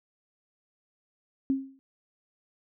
sine tone with exponential decay, 268.8 Hz, C4, 47 cents sharp, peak -20 dBFS, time 1.5-1.79 s, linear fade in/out 0 ms, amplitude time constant 63 ms, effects none

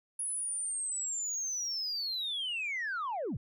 sine linear sweep, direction down, 10440 to 82.41 Hz, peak -31 dBFS, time 0.19-3.37 s, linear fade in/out 5 ms, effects tanh soft clip ceiling -30 dBFS

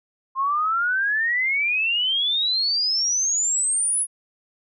sine exponential sweep, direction up, 1051 to 10548 Hz, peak -19 dBFS, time 0.35-4.07 s, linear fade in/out 50 ms, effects none

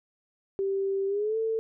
sine tone with pitch glide, 390.6 to 446.1 Hz, G4 to A4, -6 to +24 cents, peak -25 dBFS, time 0.59-1.59 s, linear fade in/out 0 ms, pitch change +230 cents, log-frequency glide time 1.07-1.37 s, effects none

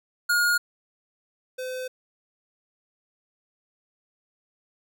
square tone pair in turn, 1431 / 511.2 Hz, F6 / C5, +42 / -40 cents, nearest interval octave + tritone, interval 1782 cents, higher first, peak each -20 / -31 dBFS, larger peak first, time 0.29-0.58 / 1.58-1.88 s, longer second, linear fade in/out 10 ms, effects none

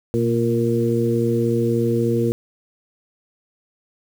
harmonic tone with a mistuned harmonic, 116.54 Hz, A#2, in tune, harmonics 1 / 2 / 3 / 4, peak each -22 / -22 / -22 / -22 dBFS, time 0.14-2.32 s, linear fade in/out 0 ms, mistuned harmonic 1, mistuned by +54 cents, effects 7-bit

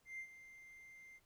triangle tone with ADSR envelope, 2093 Hz, C7, in tune, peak -40 dBFS, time 0.05-1.2 s, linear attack 140 ms, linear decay 74 ms, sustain -14 dB, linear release 40 ms, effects tanh soft clip ceiling -40 dBFS + pink hiss -75 dBFS RMS until 1.25 s

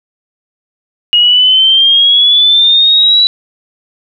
sine exponential sweep, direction up, 2873 to 3951 Hz, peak -4 dBFS, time 1.13-3.27 s, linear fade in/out 0 ms, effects none

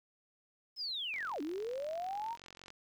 sine linear two-way sweep, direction down then up, 5274 to 277.2 to 958 Hz, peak -36 dBFS, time 0.76-2.37 s, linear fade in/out 50 ms, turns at 1.41 s
click train, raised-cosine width 0.2 ms, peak -34 dBFS, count 72, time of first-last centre 1.14-2.704 s, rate 45.4 Hz
effects 11-bit

